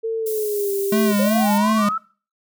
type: tone with pitch glide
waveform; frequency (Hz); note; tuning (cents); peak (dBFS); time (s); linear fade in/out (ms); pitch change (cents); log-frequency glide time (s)
sine; 449.4 to 395.8; A4 to G4; +37 to +17; -20; 0.03-1.13; 20; -220; 0.19-0.74
type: high-pass noise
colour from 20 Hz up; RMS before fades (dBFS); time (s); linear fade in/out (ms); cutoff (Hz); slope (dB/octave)
white; -31; 0.26-1.58; 5; 9000; 12
type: tone with vibrato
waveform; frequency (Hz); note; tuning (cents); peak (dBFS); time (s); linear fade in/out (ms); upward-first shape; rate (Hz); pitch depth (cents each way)
square; 211.7; G#3; +33; -17; 0.92-1.89; 5; sine; 2.8; 68
type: linear sweep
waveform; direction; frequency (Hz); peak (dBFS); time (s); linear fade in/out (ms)
sine; up; 515 to 1338; -20; 1.19-1.98; 5
effects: noise-tail reverb RT60 0.4 s tail -22 dB re dry